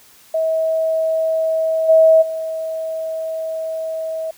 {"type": "tone with level steps", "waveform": "sine", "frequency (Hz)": 643, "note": "E5", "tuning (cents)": -43, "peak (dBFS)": [-15, -7, -21], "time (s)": [0.34, 4.31], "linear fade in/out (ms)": 5, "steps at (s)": [1.88, 2.21], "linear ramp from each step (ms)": 20, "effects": ["white hiss -48 dBFS RMS until 4.37 s"]}